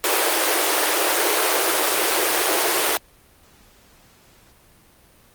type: high-pass noise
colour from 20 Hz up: pink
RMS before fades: -19 dBFS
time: 0.04-2.97 s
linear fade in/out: 0 ms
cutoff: 320 Hz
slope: 96 dB/octave
effects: pink hiss -53 dBFS RMS until 5.34 s + Opus 32 kbps